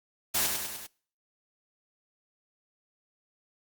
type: noise with echo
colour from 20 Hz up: white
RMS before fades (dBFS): -27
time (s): 0.34-0.47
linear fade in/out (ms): 10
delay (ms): 100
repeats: 4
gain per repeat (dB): -4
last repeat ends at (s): 0.87
effects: noise-tail reverb RT60 0.5 s tail -25 dB re dry + Opus 48 kbps